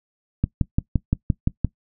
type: click train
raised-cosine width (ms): 5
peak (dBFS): -6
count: 8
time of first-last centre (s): 0.44-1.647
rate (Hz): 5.8
effects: noise-tail reverb RT60 0.1 s tail -20 dB re dry